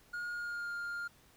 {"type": "tone with pitch glide", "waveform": "triangle", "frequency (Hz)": [1431, 1404.8], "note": ["F6", "F6"], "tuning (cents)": [42, 10], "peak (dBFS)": -35, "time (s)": [0.13, 1.08], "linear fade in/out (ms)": 10, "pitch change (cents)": -32, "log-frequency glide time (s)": [0.31, 0.73], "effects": ["pink hiss -64 dBFS RMS until 1.36 s"]}